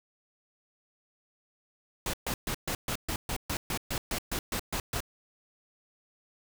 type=noise bursts; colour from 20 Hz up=pink; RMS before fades=-32 dBFS; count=15; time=2.06-5.005 s; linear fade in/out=2 ms; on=75 ms; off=130 ms; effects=none